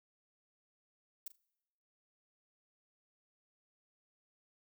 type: noise with echo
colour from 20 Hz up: violet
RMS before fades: -42 dBFS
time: 1.26-1.28 s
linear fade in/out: 5 ms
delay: 40 ms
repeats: 2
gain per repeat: -15 dB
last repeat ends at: 1.36 s
effects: noise-tail reverb RT60 1.0 s tail -25 dB re dry